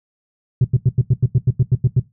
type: tone bursts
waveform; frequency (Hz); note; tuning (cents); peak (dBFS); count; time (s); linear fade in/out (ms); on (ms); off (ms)
sine; 127.3; C3; -47; -7; 12; 0.61-1.998; 5; 35; 88
effects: noise-tail reverb RT60 0.2 s tail -18 dB re dry + tanh soft clip ceiling -8 dBFS